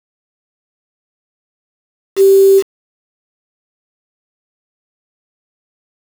sine tone with quantisation, 389.7 Hz, G4, 10 cents flat, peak -4 dBFS, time 2.16-2.63 s, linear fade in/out 50 ms, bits 4, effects none

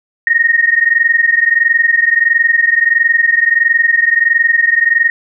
sine tone pair together, 1848 / 1869.5 Hz, A#6 / A#6, -16 / +4 cents, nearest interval unison, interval 20 cents, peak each -11 dBFS, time 0.27-5.1 s, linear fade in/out 2 ms, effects none

